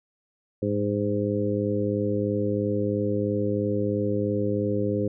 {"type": "harmonic tone with a mistuned harmonic", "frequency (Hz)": 103, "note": "G#2", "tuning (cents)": -14, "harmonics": [1, 2, 3, 4, 5], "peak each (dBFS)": [-29, -29, -29, -29, -29], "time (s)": [0.62, 5.08], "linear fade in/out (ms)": 5, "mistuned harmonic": 1, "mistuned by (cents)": 51, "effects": []}